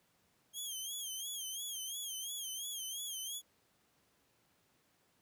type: tone with vibrato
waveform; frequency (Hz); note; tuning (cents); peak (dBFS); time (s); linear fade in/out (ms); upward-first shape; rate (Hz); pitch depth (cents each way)
15% pulse; 3215; G7; +43; -33; 0.53-3.42; 50; sine; 2.9; 100
effects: pink hiss -73 dBFS RMS until 5.21 s + high-pass 100 Hz 12 dB/octave